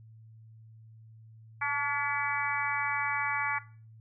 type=harmonic tone with a mistuned harmonic; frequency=285.3 Hz; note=C#4; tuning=50 cents sharp; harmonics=3 / 4 / 5 / 6 / 7 / 8; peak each=-35 / -35 / -35 / -35 / -35 / -35 dBFS; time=1.61-3.59 s; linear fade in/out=10 ms; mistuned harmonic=3; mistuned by=+29 cents; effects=noise-tail reverb RT60 0.4 s tail -18 dB re dry + added 111 Hz sine -50 dBFS peak until 4 s